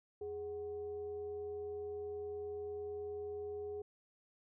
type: tone with frequency modulation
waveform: sine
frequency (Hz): 414.7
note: G#4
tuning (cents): -3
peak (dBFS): -40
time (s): 0.21-3.82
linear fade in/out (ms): 5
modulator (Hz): 330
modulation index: 0.32
effects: none